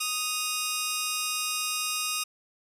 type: tone pair together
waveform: 10% pulse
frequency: 1244.5 / 2794 Hz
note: D#6 / F7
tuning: 0 / 0 cents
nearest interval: octave + major second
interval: 1400 cents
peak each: -22 dBFS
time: 0-2.24 s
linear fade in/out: 10 ms
effects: resampled to 32000 Hz